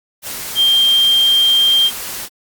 sine tone in noise, 3180 Hz, G7, 24 cents sharp, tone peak -9 dBFS, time 0.55-1.91 s, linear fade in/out 50 ms, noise white, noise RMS -26 dBFS, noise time 0.22-2.29 s, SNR +14 dB, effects Opus 48 kbps

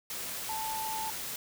sine tone in noise, 880 Hz, A5, in tune, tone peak -34 dBFS, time 0.49-1.1 s, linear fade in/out 2 ms, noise white, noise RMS -38 dBFS, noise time 0.1-1.36 s, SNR +1 dB, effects none

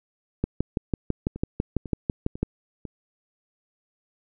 two click trains, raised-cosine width 3 ms, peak -22 / -10 dBFS, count 4 / 13, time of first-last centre 1.36-2.853 / 0.44-2.43 s, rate 2.01 / 6.03 Hz, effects none

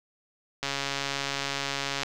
click train, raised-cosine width 0.2 ms, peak -12 dBFS, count 196, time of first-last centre 0.63-2.033 s, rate 139 Hz, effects none

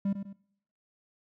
triangle tone with echo, 197.9 Hz, G3, 17 cents sharp, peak -24 dBFS, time 0.05-0.13 s, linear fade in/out 5 ms, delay 100 ms, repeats 2, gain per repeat -8 dB, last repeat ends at 0.33 s, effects noise-tail reverb RT60 0.7 s tail -21 dB re dry

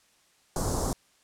pink band-stop noise, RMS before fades -28 dBFS, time 0.56-0.93 s, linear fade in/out 2 ms, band 1100 to 5800 Hz, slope 24 dB/octave, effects white hiss -64 dBFS RMS until 1.23 s + low-pass 9000 Hz 12 dB/octave

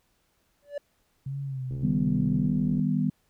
triangle tone with exponential growth, 577 Hz, D5, 31 cents flat, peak -25 dBFS, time 0.62-0.78 s, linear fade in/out 5 ms, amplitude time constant 33 ms
sine tone with vibrato, 133.9 Hz, C3, 40 cents sharp, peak -30 dBFS, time 1.26-2.47 s, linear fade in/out 5 ms, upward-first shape sine, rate 1.8 Hz, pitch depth 70 cents each way
click train, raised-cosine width 3 ms, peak -29 dBFS, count 78, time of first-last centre 1.71-2.796 s, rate 70.9 Hz
sine chord, Eb augmented, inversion none, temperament equal, 155.56 / 196 / 246.9 Hz, Eb3 / G3 / B3, 0 / 0 / 0 cents, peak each -27 dBFS, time 1.83-3.1 s, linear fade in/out 5 ms
effects pink hiss -70 dBFS RMS until 3.29 s

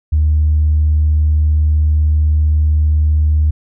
sine tone, 76.3 Hz, D#2, 33 cents flat, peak -8 dBFS, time 0.12-3.51 s, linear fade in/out 10 ms, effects tanh soft clip ceiling -5 dBFS

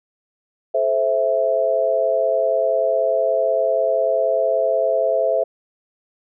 sine chord, A minor, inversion none, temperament equal with one note detuned, 432.9 / 523.3 / 659.3 Hz, A4 / C5 / E5, -28 / 0 / 0 cents, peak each -24 / -20 / -18 dBFS, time 0.74-5.44 s, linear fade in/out 10 ms, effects none

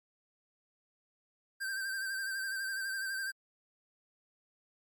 square tone with vibrato, 1568 Hz, G6, in tune, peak -35 dBFS, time 1.6-3.32 s, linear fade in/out 20 ms, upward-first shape sine, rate 12 Hz, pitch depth 42 cents each way, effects MP3 96 kbps

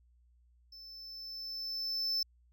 triangle tone with level ramp, 5280 Hz, E8, 2 cents sharp, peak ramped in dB -48 to -28 dBFS, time 0.72-2.23 s, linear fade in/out 5 ms, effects added 60 Hz sine -63 dBFS peak until 2.52 s

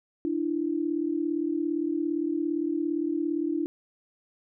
sine tone pair together, 298 / 335.5 Hz, D4 / E4, +25 / +31 cents, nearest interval major second, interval 206 cents, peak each -28 dBFS, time 0.25-3.66 s, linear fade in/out 0 ms, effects none

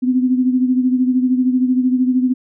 sine beating tone pair, 252.4 / 265.4 Hz, B3 / C4, +38 / +25 cents, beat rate 13 Hz, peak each -13 / -20 dBFS, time 0.02-2.34 s, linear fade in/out 20 ms, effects none

